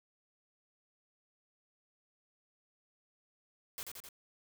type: noise with echo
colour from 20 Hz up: white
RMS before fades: -42 dBFS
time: 3.78-3.83 s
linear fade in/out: 0 ms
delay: 86 ms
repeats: 3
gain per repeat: -3 dB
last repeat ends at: 4.088 s
effects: none